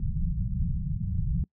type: low-pass noise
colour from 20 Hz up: pink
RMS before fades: -28 dBFS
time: 0-1.44 s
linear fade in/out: 2 ms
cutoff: 190 Hz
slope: 96 dB/octave
effects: noise-tail reverb RT60 0.1 s tail -24 dB re dry